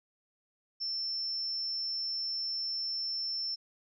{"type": "tone", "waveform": "sine", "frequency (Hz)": 5360, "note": "E8", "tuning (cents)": 28, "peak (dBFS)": -32, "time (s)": [0.8, 3.56], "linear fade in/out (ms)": 20, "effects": []}